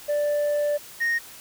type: tone pair in turn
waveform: sine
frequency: 587.3 / 1858.1 Hz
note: D5 / A#6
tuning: 0 / -6 cents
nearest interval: octave + minor sixth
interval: 1994 cents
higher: second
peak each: -18 dBFS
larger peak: neither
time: 0.08-0.78 / 1-1.19 s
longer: first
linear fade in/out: 20 ms
effects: tanh soft clip ceiling -20 dBFS + white hiss -44 dBFS RMS until 1.4 s